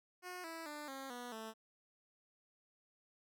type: tone with pitch steps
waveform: 10% pulse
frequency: 361.7 / 327.9 / 297.2 / 269.4 / 244.2 / 221.4 Hz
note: F#4 / E4 / D4 / C#4 / B3 / A3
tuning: -39 / -9 / +21 / -49 / -19 / +11 cents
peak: -37 dBFS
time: 0.22-1.54 s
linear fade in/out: 50 ms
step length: 220 ms
effects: none